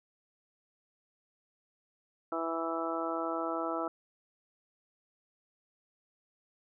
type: harmonic tone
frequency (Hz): 164.81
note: E3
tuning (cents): 0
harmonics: 2 / 3 / 4 / 5 / 6 / 7 / 8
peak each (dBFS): -37 / -40 / -37 / -42 / -43 / -44 / -37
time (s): 2.32-3.88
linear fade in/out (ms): 2
effects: none